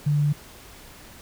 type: tone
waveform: sine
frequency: 146.83 Hz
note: D3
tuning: in tune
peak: -18 dBFS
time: 0.06-0.33 s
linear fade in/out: 10 ms
effects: pink hiss -46 dBFS RMS until 1.21 s